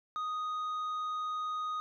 triangle tone with tanh clipping, 1244.5 Hz, D#6, in tune, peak -34 dBFS, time 0.16-1.8 s, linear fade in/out 0 ms, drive 9 dB, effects none

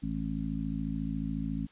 harmonic tone, 54.1 Hz, A1, 29 cents flat, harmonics 1 / 2 / 3 / 4 / 5, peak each -38 / -46 / -36 / -36 / -36 dBFS, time 0.02-1.67 s, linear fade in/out 20 ms, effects white hiss -61 dBFS RMS until 1.71 s + resampled to 8000 Hz

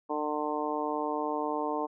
harmonic tone, 150.3 Hz, D3, 40 cents sharp, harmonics 2 / 3 / 4 / 5 / 6 / 7, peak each -35 / -35 / -37 / -37 / -35 / -37 dBFS, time 0.09-1.87 s, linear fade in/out 20 ms, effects none

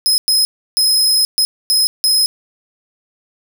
sawtooth tone bursts at uneven times, 5110 Hz, D#8, 45 cents sharp, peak -8 dBFS, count 6, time 0.06-0.18 / 0.28-0.45 / 0.77-1.25 / 1.38-1.45 / 1.7-1.87 / 2.04-2.26 s, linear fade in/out 0 ms, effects none

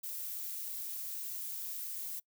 violet noise with amplitude modulation, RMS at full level -39 dBFS, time 0.03-2.2 s, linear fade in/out 10 ms, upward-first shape sine, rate 172 Hz, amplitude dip 35%, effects noise-tail reverb RT60 0.1 s tail -23 dB re dry

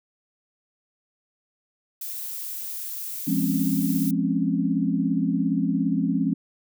violet noise, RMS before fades -33 dBFS, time 2.01-4.11 s, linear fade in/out 5 ms
sine chord, Db major seventh, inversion first, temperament just, 173.24 / 207.9 / 259.9 / 277.2 Hz, F3 / Ab3 / C4 / Db4, -14 / +2 / -11 / 0 cents, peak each -26 dBFS, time 3.27-6.34 s, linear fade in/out 10 ms
effects none

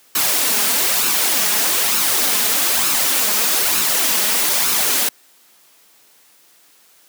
white noise with flanger, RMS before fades -17 dBFS, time 0.15-5.09 s, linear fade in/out 5 ms, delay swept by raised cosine 0.74 to 4.84 ms, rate 1.1 Hz, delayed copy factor +0.5, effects white hiss -52 dBFS RMS until 7.08 s + high-pass 200 Hz 12 dB/octave

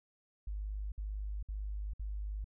sine tone bursts, 51.1 Hz, G#1, 27 cents flat, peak -36 dBFS, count 4, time 0.47-2.444 s, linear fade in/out 5 ms, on 450 ms, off 58 ms, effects none

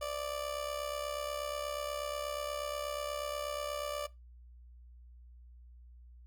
30% pulse tone with amplitude modulation, 587 Hz, D5, 1 cent flat, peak -30 dBFS, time 0.01-4.07 s, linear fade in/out 10 ms, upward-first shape sine, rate 68.3 Hz, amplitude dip 65%, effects noise-tail reverb RT60 0.2 s tail -19 dB re dry + added 60 Hz sine -52 dBFS peak until 6.26 s

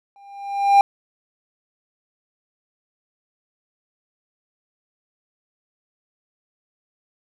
triangle tone with exponential growth, 799 Hz, G5, 33 cents sharp, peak -5 dBFS, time 0.16-0.81 s, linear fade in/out 1 ms, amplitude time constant 140 ms, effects none

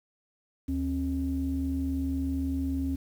sine tone pair together, 75.12 / 269.1 Hz, D2 / C4, +40 / +49 cents, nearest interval octave + minor seventh, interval 2209 cents, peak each -30 / -28 dBFS, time 0.68-2.96 s, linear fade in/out 10 ms, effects tanh soft clip ceiling -20 dBFS + 9-bit

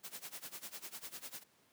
white noise with tremolo, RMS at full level -45 dBFS, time 0.03-1.44 s, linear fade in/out 20 ms, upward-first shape sine, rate 10 Hz, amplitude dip 90%, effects pink hiss -70 dBFS RMS until 1.72 s + high-pass 150 Hz 12 dB/octave

